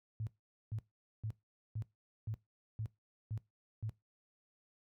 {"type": "tone bursts", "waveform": "sine", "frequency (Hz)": 109.1, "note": "A2", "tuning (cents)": -14, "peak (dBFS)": -36, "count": 8, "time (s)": [0.2, 3.894], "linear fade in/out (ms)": 0, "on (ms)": 68, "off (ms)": 450, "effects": ["noise-tail reverb RT60 0.2 s tail -20 dB re dry", "high-pass 60 Hz 12 dB/octave"]}